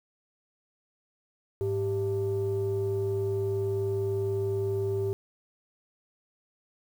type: tone pair together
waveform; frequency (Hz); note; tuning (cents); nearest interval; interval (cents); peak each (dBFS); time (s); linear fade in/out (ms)
sine; 103.83 / 392; G#2 / G4; 0 / 0; octave + major seventh; 2300; -29 / -26; 1.61-5.13; 0
effects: tanh soft clip ceiling -22 dBFS + 9-bit